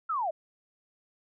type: linear sweep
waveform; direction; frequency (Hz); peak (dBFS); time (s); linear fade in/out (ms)
sine; down; 1379 to 592; -27; 0.09-0.31; 10
effects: none